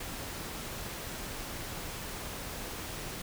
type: noise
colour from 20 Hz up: pink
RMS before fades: -40 dBFS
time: 0-3.22 s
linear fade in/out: 5 ms
effects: none